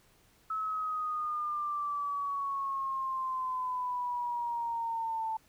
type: exponential sweep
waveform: sine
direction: down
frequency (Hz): 1300 to 883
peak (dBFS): -31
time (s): 0.5-5.37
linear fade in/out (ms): 5
effects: pink hiss -65 dBFS RMS until 5.48 s